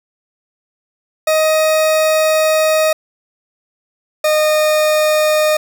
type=tone pair in turn; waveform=40% pulse; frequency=627 / 614.1 Hz; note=D#5 / D#5; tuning=+13 / -23 cents; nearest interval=unison; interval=36 cents; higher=first; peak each=-10 dBFS; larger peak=neither; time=1.27-2.93 / 4.24-5.57 s; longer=first; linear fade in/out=5 ms; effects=none